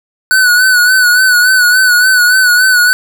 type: tone with vibrato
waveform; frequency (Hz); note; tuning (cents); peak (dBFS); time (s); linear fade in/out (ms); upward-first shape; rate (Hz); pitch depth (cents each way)
square; 1488; F#6; +9; -6; 0.31-2.93; 0; sine; 3.5; 50
effects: 8-bit